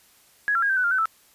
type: tone with pitch steps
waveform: sine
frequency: 1669 / 1364 / 1633 / 1558 / 1495 / 1399 / 1519 / 1319 Hz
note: G#6 / F6 / G#6 / G6 / F#6 / F6 / F#6 / E6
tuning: +8 / -41 / -30 / -11 / +17 / +3 / +45 / +1 cents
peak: -19 dBFS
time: 0.48-1.056 s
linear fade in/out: 0 ms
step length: 72 ms
effects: white hiss -57 dBFS RMS until 1.34 s + resampled to 32000 Hz